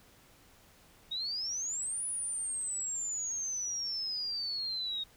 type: exponential two-way sweep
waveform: sine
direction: up then down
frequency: 3729 to 9956 to 3729 Hz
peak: -33 dBFS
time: 1.11-5.04 s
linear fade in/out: 10 ms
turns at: 2.05 s
effects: pink hiss -61 dBFS RMS until 5.16 s